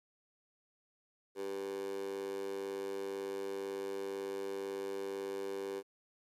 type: tone with high-pass filter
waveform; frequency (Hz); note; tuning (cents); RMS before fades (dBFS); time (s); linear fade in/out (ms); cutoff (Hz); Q
15% pulse; 98; G2; 0; -40; 1.35-5.83; 50; 430; 7.3
effects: resampled to 32000 Hz + 12-bit